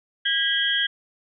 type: tone cluster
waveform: sine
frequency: 1629 / 1953 / 3061 / 3275 Hz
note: G#6 / B6 / G7 / G#7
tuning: -34 / -20 / -42 / -25 cents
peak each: -24 / -30 / -28 / -23 dBFS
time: 0.25-0.87 s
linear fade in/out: 10 ms
effects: none